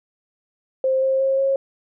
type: tone with pitch steps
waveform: sine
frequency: 526 / 531.5 / 537.1 / 542.7 Hz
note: C5 / C5 / C5 / C#5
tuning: +9 / +27 / +45 / -37 cents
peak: -16 dBFS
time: 0.84-1.56 s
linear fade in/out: 2 ms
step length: 180 ms
effects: none